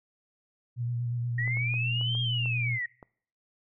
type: tone with vibrato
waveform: sine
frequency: 120 Hz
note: B2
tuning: 49 cents flat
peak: -28 dBFS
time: 0.76-2.79 s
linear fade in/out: 50 ms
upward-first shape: square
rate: 8.4 Hz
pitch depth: 21 cents each way
type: linear two-way sweep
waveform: sine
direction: up then down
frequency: 1864.7 to 3250 to 1864.7 Hz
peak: -29 dBFS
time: 1.38-2.86 s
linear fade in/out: 5 ms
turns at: 2.2 s
type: clicks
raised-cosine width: 1 ms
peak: -32 dBFS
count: 7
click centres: 1.477 / 1.571 / 1.74 / 2.012 / 2.151 / 2.458 / 3.028 s
effects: noise-tail reverb RT60 0.6 s tail -25 dB re dry